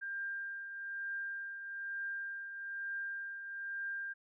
sine tone with tremolo, 1595 Hz, G6, 30 cents sharp, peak -36 dBFS, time 0.01-4.14 s, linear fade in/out 20 ms, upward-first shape triangle, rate 1.1 Hz, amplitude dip 55%, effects none

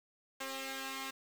5% pulse tone cluster, 267.6 / 404.6 / 536 Hz, C4 / G#4 / C5, +39 / -45 / +42 cents, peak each -30 / -37 / -34 dBFS, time 0.4-1.11 s, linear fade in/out 10 ms, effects 10-bit

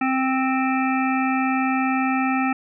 harmonic tone, 262.5 Hz, C4, 6 cents sharp, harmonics 1 / 3 / 5 / 7 / 9 / 10, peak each -21 / -25 / -27 / -31 / -30 / -33 dBFS, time 0.01-2.53 s, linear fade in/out 5 ms, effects none

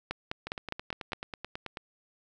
two click trains, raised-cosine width 0.3 ms, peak -16 / -21 dBFS, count 6 / 13, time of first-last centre 0.11-1.132 / 0.47-1.772 s, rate 4.89 / 9.22 Hz, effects none

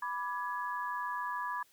sine chord, G# diminished, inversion first, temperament equal with one note detuned, 987.8 / 1174.7 / 1678.6 Hz, B5 / D6 / G#6, 0 / 0 / +18 cents, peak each -36 / -40 / -40 dBFS, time 0.02-1.63 s, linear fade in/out 5 ms, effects white hiss -66 dBFS RMS until 1.72 s

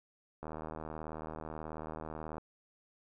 click train, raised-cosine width 1 ms, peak -28 dBFS, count 154, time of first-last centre 0.43-2.382 s, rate 78.4 Hz, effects none

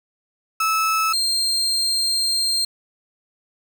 35% pulse tone pair in turn, 1304 / 4188 Hz, E6 / C8, -19 / +1 cents, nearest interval octave + minor sixth, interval 2020 cents, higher second, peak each -16 / -17 dBFS, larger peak first, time 0.6-1.13 / 1.13-2.65 s, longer second, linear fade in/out 5 ms, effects 7-bit

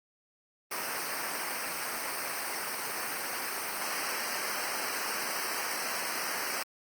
pink noise with comb filter, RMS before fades -34 dBFS, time 0.71-6.63 s, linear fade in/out 5 ms, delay 0.28 ms, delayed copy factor -1, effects high-pass 200 Hz 12 dB/octave + Opus 24 kbps

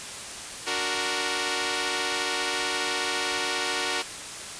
5% pulse chord, D augmented, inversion none, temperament equal, 293.7 / 370 / 466.2 Hz, D4 / F#4 / A#4, 0 / 0 / 0 cents, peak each -22 / -18 / -18 dBFS, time 0.66-4.03 s, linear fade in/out 20 ms, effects white hiss -37 dBFS RMS until 4.59 s + resampled to 22050 Hz

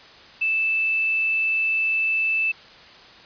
sine tone with quantisation, 2637 Hz, E7, in tune, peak -19 dBFS, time 0.41-2.52 s, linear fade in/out 10 ms, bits 8, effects white hiss -46 dBFS RMS until 3.25 s + resampled to 11025 Hz

